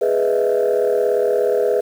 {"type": "chord", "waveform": "sine", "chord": "E major seventh", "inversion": "first", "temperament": "equal", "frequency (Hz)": [415.3, 493.9, 622.3, 659.3], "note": ["G#4", "B4", "D#5", "E5"], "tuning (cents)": [0, 0, 0, 0], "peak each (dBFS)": [-17, -17, -22, -23], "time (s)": [0.01, 1.81], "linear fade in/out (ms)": 10, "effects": ["tanh soft clip ceiling -9 dBFS", "7-bit"]}